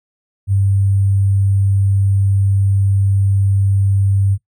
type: tone with sample-and-hold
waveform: sine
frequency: 98.2 Hz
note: G2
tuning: 4 cents sharp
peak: -11 dBFS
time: 0.47-4.38 s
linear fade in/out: 50 ms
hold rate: 8820 Hz
effects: noise-tail reverb RT60 0.1 s tail -18 dB re dry